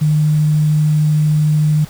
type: tone with quantisation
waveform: sine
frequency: 152.2 Hz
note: D#3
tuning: 38 cents flat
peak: -10 dBFS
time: 0.01-1.85 s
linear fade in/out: 10 ms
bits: 6
effects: pink hiss -39 dBFS RMS until 1.89 s